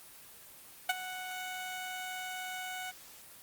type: tone with ADSR envelope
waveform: 15% pulse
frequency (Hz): 740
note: F#5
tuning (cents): 0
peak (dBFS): -18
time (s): 0.89-2.92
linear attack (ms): 6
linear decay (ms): 26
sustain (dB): -14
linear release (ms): 25
effects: white hiss -53 dBFS RMS until 3.42 s + Opus 24 kbps